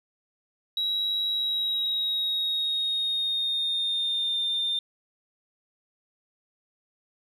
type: tone with pitch glide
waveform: sine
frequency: 3867 to 3608 Hz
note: B7 to A7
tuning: -37 to +43 cents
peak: -23 dBFS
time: 0.77-4.79 s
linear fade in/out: 2 ms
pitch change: -120 cents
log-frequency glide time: 1.3-4.41 s
effects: tanh soft clip ceiling -21 dBFS